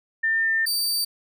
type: tone pair in turn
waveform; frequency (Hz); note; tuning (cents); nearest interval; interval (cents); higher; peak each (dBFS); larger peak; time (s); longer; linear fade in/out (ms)
sine / sawtooth; 1801 / 4631; A6 / D8; +40 / -25; octave + major third; 1635; second; -19; neither; 0.23-0.66 / 0.66-1.05; first; 10
effects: none